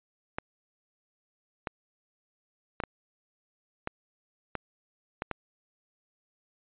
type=clicks; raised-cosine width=0.5 ms; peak=-16 dBFS; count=8; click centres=0.385 / 1.672 / 2.802 / 2.837 / 3.874 / 4.553 / 5.221 / 5.313 s; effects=resampled to 8000 Hz